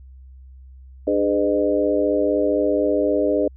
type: tone cluster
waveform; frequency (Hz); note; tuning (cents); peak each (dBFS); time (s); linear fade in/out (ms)
sine; 297.7 / 410.7 / 506 / 610; D4 / G#4 / B4 / D#5; +24 / -19 / +42 / -34; -22; 1.07-3.48; 5
effects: added 65 Hz sine -40 dBFS peak until 3.56 s